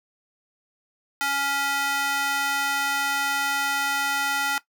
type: tone with high-pass filter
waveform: square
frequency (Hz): 279.5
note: C#4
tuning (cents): +14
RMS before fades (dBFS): -25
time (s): 1.21-4.58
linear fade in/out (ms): 0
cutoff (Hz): 1200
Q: 1.5
effects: noise-tail reverb RT60 0.1 s tail -17 dB re dry